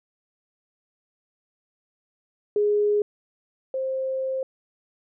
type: tone pair in turn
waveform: sine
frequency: 415.3 / 527 Hz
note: G#4 / C5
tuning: 0 / +12 cents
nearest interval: major third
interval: 412 cents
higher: second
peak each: -18 / -24 dBFS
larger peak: first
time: 2.56-3.02 / 3.74-4.43 s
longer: second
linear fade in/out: 2 ms
effects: none

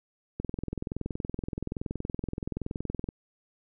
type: click train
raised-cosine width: 3 ms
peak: -19 dBFS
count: 58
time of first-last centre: 0.4-3.089 s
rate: 21.2 Hz
effects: none

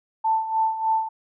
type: tone with tremolo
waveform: sine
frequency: 886 Hz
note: A5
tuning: 12 cents sharp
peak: -17 dBFS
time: 0.24-1.09 s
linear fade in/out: 10 ms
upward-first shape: sine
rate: 3.3 Hz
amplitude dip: 70%
effects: none

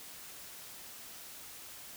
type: silence
effects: white hiss -49 dBFS RMS until 1.96 s

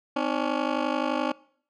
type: ring-modulated tone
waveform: 15% pulse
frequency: 281.9 Hz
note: C#4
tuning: 29 cents sharp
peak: -15 dBFS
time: 0.16-1.32 s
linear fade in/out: 5 ms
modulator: 25.8 Hz
effects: noise-tail reverb RT60 0.6 s tail -23 dB re dry + low-pass 3000 Hz 12 dB/octave

